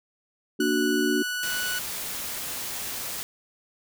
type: chord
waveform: sine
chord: Bb augmented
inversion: none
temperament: equal with one note detuned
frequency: 234.4 / 293.7 / 370 Hz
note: Bb3 / D4 / F#4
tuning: +10 / 0 / 0 cents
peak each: -28 / -25 / -26 dBFS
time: 0.59-1.23 s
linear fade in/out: 10 ms
type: tone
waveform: sawtooth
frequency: 1477 Hz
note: F#6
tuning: 3 cents flat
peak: -24 dBFS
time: 0.6-1.79 s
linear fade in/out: 5 ms
type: noise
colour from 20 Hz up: white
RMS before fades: -33 dBFS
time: 1.43-3.23 s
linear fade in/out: 0 ms
effects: none